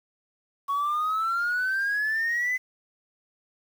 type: exponential sweep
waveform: sine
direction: up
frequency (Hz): 1108.7 to 2037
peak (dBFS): -22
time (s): 0.68-2.58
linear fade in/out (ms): 20
effects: tanh soft clip ceiling -20 dBFS + 8-bit